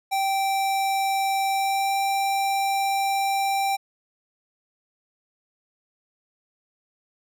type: tone with pitch glide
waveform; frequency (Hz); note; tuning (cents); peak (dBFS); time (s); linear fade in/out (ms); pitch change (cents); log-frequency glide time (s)
square; 780 to 785.4; G5 to G5; -9 to +3; -22; 0.11-3.77; 20; +12; 1.51-1.96
effects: none